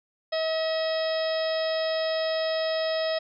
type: harmonic tone with a mistuned harmonic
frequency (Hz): 640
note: D#5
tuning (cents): +49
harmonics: 1 / 2 / 3 / 4 / 5 / 6 / 7 / 8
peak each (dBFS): -25 / -39 / -36 / -42 / -39 / -38 / -45 / -36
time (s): 0.32-3.19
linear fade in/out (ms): 10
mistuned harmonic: 5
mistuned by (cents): +19
effects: none